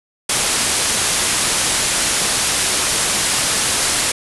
white low-pass noise, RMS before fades -18 dBFS, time 0.29-4.12 s, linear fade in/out 5 ms, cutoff 11000 Hz, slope 96 dB/octave, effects none

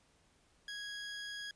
20% pulse tone, 1656 Hz, G#6, 5 cents flat, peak -37 dBFS, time 0.68-1.51 s, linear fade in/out 2 ms, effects pink hiss -70 dBFS RMS until 1.55 s + resampled to 22050 Hz

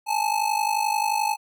square ring-modulated tone, 860 Hz, A5, 40 cents flat, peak -19 dBFS, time 0.06-1.37 s, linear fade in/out 50 ms, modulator 25.7 Hz, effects none

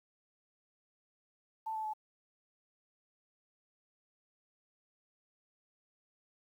sine tone with pitch steps, 884 / 872.3 / 860.8 Hz, A5 / A5 / A5, +8 / -15 / -38 cents, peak -35 dBFS, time 1.66-1.936 s, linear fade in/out 10 ms, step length 92 ms, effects 11-bit

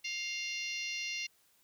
harmonic tone with a mistuned harmonic, 706 Hz, F5, 19 cents sharp, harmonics 3 / 4 / 5 / 6 / 7 / 8 / 9, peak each -41 / -39 / -49 / -44 / -48 / -45 / -54 dBFS, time 0.04-1.27 s, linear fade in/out 10 ms, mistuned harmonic 4, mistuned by -30 cents, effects white hiss -69 dBFS RMS until 1.63 s

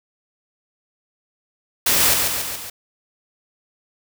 white noise with echo, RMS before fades -17 dBFS, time 1.86-2.14 s, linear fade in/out 5 ms, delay 140 ms, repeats 4, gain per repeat -4 dB, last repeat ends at 2.7 s, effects none

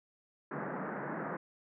pink band-pass noise, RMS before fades -39 dBFS, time 0.51-1.37 s, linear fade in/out 5 ms, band 150 to 1800 Hz, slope 48 dB/octave, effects none

